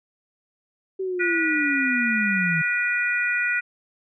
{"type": "linear sweep", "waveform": "sine", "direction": "down", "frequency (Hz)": [384.8, 155.56], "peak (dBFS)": -24, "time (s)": [0.99, 2.62], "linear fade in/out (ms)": 10}
{"type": "harmonic tone", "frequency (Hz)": 486, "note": "B4", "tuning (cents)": -28, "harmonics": [3, 4, 5], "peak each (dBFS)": [-24, -25, -26], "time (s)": [1.19, 3.61], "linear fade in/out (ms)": 20}
{"effects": []}